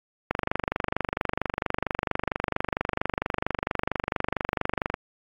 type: click train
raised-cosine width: 0.5 ms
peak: -9 dBFS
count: 114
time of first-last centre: 0.31-4.941 s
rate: 24.4 Hz
effects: AAC 48 kbps